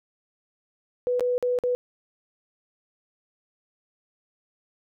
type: tone with dropouts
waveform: sine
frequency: 493.9 Hz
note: B4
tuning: in tune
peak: -21 dBFS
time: 1.07-1.75 s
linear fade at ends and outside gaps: 0 ms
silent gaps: 1.196-1.207 / 1.38-1.426 / 1.588-1.637 s
effects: none